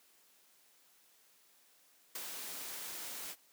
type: noise with ADSR envelope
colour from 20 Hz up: white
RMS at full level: -40 dBFS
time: 2.15-3.36 s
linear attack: 5 ms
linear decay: 27 ms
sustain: -4 dB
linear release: 54 ms
effects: white hiss -67 dBFS RMS until 3.52 s + high-pass 200 Hz 12 dB/octave